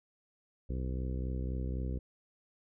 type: harmonic tone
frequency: 63.9 Hz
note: C2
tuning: 40 cents flat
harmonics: 1 / 2 / 3 / 4 / 5 / 6 / 7 / 8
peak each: -34 / -40 / -44 / -46 / -48 / -50 / -51 / -52 dBFS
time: 0.69-1.99 s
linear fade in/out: 10 ms
effects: none